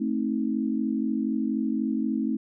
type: chord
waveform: sine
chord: A diminished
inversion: none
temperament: just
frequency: 220 / 264 / 316.8 Hz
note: A3 / C4 / Eb4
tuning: 0 / +16 / +31 cents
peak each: -27 / -28 / -30 dBFS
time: 0-2.37 s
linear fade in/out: 10 ms
effects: none